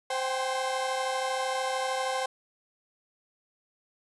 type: tone cluster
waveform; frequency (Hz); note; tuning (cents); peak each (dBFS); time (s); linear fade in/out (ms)
35% pulse; 522 / 771 / 804 / 1056; C5 / G5 / G5 / C6; -4 / -29 / +44 / +16; -30 / -31 / -34 / -36; 0.1-2.26; 5
effects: resampled to 24000 Hz + 9-bit